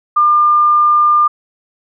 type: tone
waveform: sine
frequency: 1200 Hz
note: D6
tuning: 37 cents sharp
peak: -7 dBFS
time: 0.16-1.28 s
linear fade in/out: 10 ms
effects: none

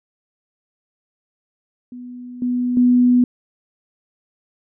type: tone with level steps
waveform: sine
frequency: 246.9 Hz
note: B3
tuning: in tune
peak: -31 / -17 / -10 dBFS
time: 1.92-3.24 s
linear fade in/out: 2 ms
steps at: 2.42 / 2.77 s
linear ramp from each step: 2 ms
effects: none

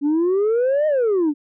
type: exponential two-way sweep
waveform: sine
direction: up then down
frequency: 280.1 to 625 to 280.1 Hz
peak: -13 dBFS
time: 0.01-1.34 s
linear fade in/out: 50 ms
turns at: 0.87 s
effects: tanh soft clip ceiling -14 dBFS

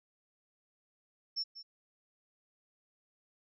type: tone with echo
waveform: sine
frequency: 5400 Hz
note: E8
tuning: 41 cents sharp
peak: -32 dBFS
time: 1.36-1.44 s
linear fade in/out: 20 ms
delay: 190 ms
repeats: 1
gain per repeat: -13 dB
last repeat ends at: 1.63 s
effects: none

